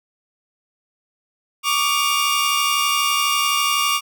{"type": "tone cluster", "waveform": "sawtooth", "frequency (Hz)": [1127, 1199, 2810], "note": ["C#6", "D6", "F7"], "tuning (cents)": [28, 36, 10], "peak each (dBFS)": -18, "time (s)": [1.63, 4.01], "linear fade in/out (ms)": 50, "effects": []}